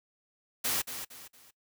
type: noise with echo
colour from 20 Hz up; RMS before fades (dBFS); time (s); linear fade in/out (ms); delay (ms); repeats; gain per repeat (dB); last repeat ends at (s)
white; -30; 0.64-0.82; 10; 230; 3; -9; 1.51
effects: noise-tail reverb RT60 0.1 s tail -20 dB re dry + high-pass 60 Hz 12 dB/octave